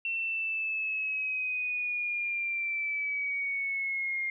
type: linear sweep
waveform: sine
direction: down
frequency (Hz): 2708 to 2121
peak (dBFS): -29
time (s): 0.05-4.3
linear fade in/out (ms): 2
effects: none